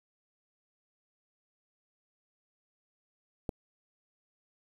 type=click; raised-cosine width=2 ms; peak=-19 dBFS; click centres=3.492 s; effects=8-bit